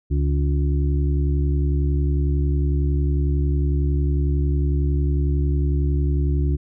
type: harmonic tone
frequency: 71 Hz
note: C#2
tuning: 42 cents sharp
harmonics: 1 / 2 / 4 / 5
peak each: -18 / -24 / -30 / -32 dBFS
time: 0.1-6.57 s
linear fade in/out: 20 ms
effects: none